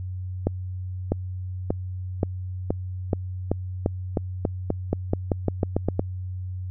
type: accelerating click train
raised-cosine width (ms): 2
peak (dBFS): -8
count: 19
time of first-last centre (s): 0.47-5.994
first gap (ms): 650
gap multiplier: 0.9
effects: added 92 Hz sine -29 dBFS peak until 6.7 s